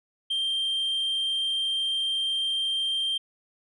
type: tone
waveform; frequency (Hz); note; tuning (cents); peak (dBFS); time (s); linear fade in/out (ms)
sine; 3167; G7; +17; -22; 0.3-3.18; 10
effects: tanh soft clip ceiling -23 dBFS